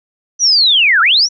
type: linear two-way sweep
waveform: sine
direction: down then up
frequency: 6020 to 1282 to 6020 Hz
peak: -7 dBFS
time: 0.39-1.29 s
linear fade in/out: 50 ms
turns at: 1.01 s
effects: none